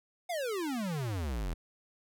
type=exponential sweep; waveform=square; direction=down; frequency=738 to 38.89 Hz; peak=-33 dBFS; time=0.29-1.54 s; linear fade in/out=10 ms; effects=none